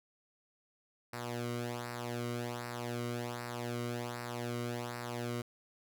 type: tone with flanger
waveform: sawtooth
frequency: 120 Hz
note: B2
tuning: 49 cents flat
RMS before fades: -39 dBFS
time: 1.13-5.42 s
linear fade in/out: 5 ms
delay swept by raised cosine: 0.3 to 1.18 ms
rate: 1.3 Hz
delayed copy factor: -0.7
effects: none